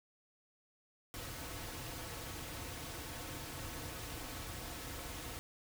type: noise with comb filter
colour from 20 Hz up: pink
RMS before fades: -45 dBFS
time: 1.14-5.39 s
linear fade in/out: 0 ms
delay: 5 ms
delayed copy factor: -0.55
effects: none